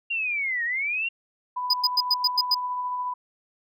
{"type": "linear two-way sweep", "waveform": "sine", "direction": "down then up", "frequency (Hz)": [2794, 1831, 2794], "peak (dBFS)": -24, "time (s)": [0.1, 1.09], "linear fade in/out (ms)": 10, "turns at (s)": 0.64}
{"type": "tone with tremolo", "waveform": "sine", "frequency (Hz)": 994, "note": "B5", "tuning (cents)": 11, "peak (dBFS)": -25, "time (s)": [1.56, 3.14], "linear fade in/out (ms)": 10, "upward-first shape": "sine", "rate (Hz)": 14, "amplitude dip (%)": 25}
{"type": "tone bursts", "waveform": "triangle", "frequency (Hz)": 4982, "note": "D#8", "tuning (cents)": 1, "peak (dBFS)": -16, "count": 7, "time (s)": [1.7, 2.546], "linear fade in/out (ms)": 5, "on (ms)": 36, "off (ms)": 99}
{"effects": []}